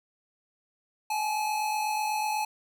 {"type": "tone pair together", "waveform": "square", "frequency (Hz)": [808.9, 857], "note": ["G#5", "A5"], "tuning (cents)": [-46, -46], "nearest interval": "minor second", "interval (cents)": 100, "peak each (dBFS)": [-37, -28], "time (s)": [1.1, 2.45], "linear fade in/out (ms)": 5, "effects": []}